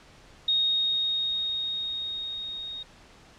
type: tone with level ramp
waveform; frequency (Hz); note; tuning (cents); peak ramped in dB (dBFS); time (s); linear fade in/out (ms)
sine; 3729; A#7; 0; -20 to -34; 0.48-2.83; 5
effects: pink hiss -53 dBFS RMS until 3.38 s + low-pass 6000 Hz 12 dB/octave